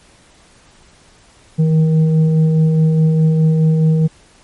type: tone with frequency modulation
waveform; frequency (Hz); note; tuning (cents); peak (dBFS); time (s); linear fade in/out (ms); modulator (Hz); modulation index
sine; 159.4; D#3; +42; -9; 1.58-4.08; 20; 314; 0.37
effects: pink hiss -48 dBFS RMS until 4.43 s + MP3 48 kbps